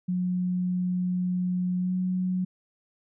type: tone with pitch glide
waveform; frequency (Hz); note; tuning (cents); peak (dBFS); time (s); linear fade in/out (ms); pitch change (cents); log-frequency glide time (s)
sine; 180.9 to 183.64; F#3 to F#3; -39 to -13; -24; 0.08-2.45; 10; +26; 1.79-1.93
effects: none